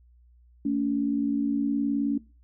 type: tone pair together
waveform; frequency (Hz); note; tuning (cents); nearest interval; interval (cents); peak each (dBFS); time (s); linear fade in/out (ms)
sine; 224.2 / 283.4; A3 / C#4; +33 / +38; major third; 405; -28 / -24; 0.65-2.18; 5
effects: noise-tail reverb RT60 0.3 s tail -21 dB re dry + added 60 Hz sine -54 dBFS peak until 2.43 s